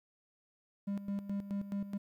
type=tone with tremolo; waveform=triangle; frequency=200 Hz; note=G3; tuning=35 cents sharp; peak=-31 dBFS; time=0.87-1.98 s; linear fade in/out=10 ms; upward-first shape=square; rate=4.7 Hz; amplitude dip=70%; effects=12-bit